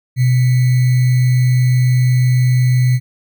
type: tone with sample-and-hold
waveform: sine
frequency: 126 Hz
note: B2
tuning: 35 cents sharp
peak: -9 dBFS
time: 0.16-3 s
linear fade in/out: 50 ms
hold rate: 2100 Hz
effects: none